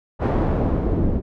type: noise with low-pass filter sweep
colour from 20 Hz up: pink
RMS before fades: -20 dBFS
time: 0.19-1.22 s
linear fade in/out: 50 ms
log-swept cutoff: 860 to 330 Hz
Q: 0.79
effects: none